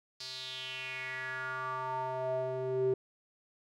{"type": "tone with band-pass filter sweep", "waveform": "square", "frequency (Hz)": 129.6, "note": "C3", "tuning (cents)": -16, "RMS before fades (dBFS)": -36, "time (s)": [0.2, 2.94], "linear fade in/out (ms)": 5, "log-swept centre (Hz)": [4700, 370], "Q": 5, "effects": []}